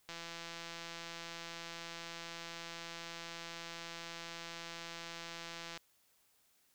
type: click train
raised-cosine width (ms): 0.2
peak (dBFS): -28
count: 956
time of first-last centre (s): 0.09-5.775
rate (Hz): 168
effects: white hiss -72 dBFS RMS until 6.74 s